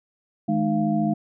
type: tone cluster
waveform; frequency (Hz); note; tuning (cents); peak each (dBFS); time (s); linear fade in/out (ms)
sine; 158.8 / 212.6 / 307.6 / 692; D#3 / G#3 / D#4 / F5; +36 / +41 / -20 / -16; -27 / -22 / -26 / -27; 0.48-1.14; 10
effects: none